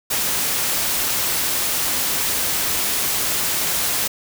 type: noise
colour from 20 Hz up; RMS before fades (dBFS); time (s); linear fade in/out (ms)
white; -21; 0.1-4.08; 10
effects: none